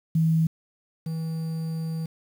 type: tone pair in turn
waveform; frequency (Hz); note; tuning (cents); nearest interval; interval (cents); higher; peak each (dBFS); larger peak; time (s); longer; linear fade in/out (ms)
sine / triangle; 161.6 / 161.6; E3 / E3; -34 / -34; unison; 0; neither; -18 / -25; first; 0.15-0.47 / 1.06-2.06; second; 5
effects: 8-bit